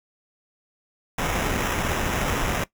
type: noise with sample-and-hold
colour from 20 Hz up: pink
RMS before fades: -25 dBFS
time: 1.18-2.64 s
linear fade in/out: 5 ms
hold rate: 4410 Hz
effects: noise-tail reverb RT60 0.1 s tail -18 dB re dry